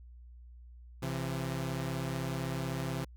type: tone pair together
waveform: sawtooth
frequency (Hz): 132.7 / 168.61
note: C3 / E3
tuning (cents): +25 / +39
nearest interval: major third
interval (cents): 414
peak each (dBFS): -31 / -34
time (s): 1.02-3.05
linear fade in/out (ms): 10
effects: added 60 Hz sine -49 dBFS peak until 3.16 s